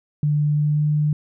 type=tone with pitch glide; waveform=sine; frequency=148.4 to 149.95 Hz; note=D3 to D3; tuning=+18 to +36 cents; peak=-16 dBFS; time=0.23-1.13 s; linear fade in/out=2 ms; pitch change=+18 cents; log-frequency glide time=0.5-0.85 s; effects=none